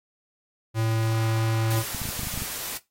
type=tone; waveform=square; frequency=112.1 Hz; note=A2; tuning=33 cents sharp; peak=-23 dBFS; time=0.74-1.84 s; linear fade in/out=50 ms
type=noise; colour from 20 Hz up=white; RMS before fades=-33 dBFS; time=1.7-2.78 s; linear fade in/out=10 ms
type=clicks; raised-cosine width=5 ms; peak=-22 dBFS; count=10; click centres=1.947 / 2.017 / 2.055 / 2.09 / 2.193 / 2.233 / 2.271 / 2.34 / 2.376 / 2.42 s
effects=noise-tail reverb RT60 0.2 s tail -17 dB re dry + AAC 48 kbps